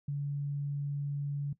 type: tone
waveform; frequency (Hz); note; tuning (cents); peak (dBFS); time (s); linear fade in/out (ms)
sine; 142.9; D3; -47; -31; 0.08-1.53; 5
effects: noise-tail reverb RT60 0.1 s tail -17 dB re dry

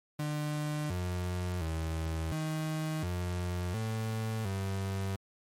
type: tone with pitch steps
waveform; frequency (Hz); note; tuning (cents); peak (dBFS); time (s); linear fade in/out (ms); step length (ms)
35% pulse; 150.1 / 89.8 / 80.6 / 156.5 / 89 / 110.9 / 96.8; D3 / F2 / E2 / D#3 / F2 / A2 / G2; +38 / +49 / -38 / +10 / +33 / +14 / -21; -30; 0.19-5.16; 5; 710
effects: MP3 64 kbps

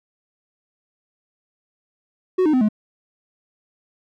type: tone with pitch steps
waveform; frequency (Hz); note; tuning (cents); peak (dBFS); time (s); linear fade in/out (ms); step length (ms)
triangle; 370.1 / 307.6 / 255.7 / 212.6; F#4 / D#4 / C4 / G#3; 0 / -20 / -40 / +41; -12; 2.38-2.688; 10; 77
effects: none

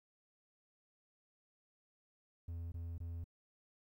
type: tone bursts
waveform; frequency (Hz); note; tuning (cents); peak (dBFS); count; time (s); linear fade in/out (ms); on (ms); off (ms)
triangle; 84.4; E2; +41; -39; 3; 2.48-3.242; 5; 240; 21
effects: 13-bit

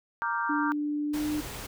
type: chord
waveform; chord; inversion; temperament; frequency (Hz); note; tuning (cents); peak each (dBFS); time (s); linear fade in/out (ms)
sine; G minor seventh; first; equal; 932.3 / 1174.7 / 1396.9 / 1568; Bb5 / D6 / F6 / G6; 0 / 0 / 0 / 0; -31 / -32 / -34 / -33; 0.22-0.72; 0
type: tone with pitch glide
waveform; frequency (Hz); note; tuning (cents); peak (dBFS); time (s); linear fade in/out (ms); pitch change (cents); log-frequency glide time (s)
sine; 295.4 to 300.9; D4 to D4; +10 to +42; -27; 0.49-1.41; 10; +32; 1.1-1.18
type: noise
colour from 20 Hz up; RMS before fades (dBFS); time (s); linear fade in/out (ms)
pink; -39; 1.13-1.67; 10
effects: none

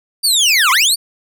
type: linear two-way sweep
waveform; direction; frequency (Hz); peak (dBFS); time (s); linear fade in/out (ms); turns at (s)
25% pulse; down then up; 4732 to 981 to 4732; -6; 0.23-0.96; 20; 0.71
effects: none

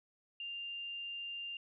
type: tone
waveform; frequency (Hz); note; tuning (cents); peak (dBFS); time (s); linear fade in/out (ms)
sine; 2794; F7; 0; -40; 0.4-1.57; 2
effects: none

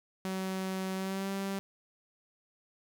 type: tone with pitch glide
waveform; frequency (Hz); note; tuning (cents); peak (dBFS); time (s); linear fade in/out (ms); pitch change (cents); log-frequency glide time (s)
sawtooth; 189.1 to 195.43; F#3 to G3; +38 to -5; -29; 0.25-1.59; 0; +57; 0.94-1.29
effects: 10-bit

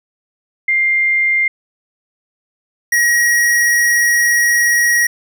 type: tone pair in turn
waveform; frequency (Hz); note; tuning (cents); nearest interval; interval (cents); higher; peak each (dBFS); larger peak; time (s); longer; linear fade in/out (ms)
sine / square; 2100 / 1898.1; C7 / A#6; +6 / +31; major second; 175; first; -11; neither; 0.68-1.48 / 2.92-5.07; second; 5
effects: none

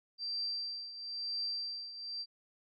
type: tone with tremolo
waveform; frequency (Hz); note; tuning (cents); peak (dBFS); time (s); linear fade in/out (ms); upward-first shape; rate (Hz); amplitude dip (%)
sine; 4699; D8; 0; -33; 0.18-2.26; 50; triangle; 1; 75
effects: none

